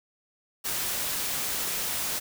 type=noise; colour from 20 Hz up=white; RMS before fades=-30 dBFS; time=0.64-2.2 s; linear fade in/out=20 ms; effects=none